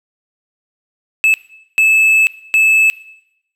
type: tone bursts at uneven times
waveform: triangle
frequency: 2612 Hz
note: E7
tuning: 17 cents flat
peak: -6 dBFS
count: 3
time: 1.24-1.34 / 1.78-2.27 / 2.54-2.9 s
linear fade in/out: 0 ms
effects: noise-tail reverb RT60 0.8 s tail -19 dB re dry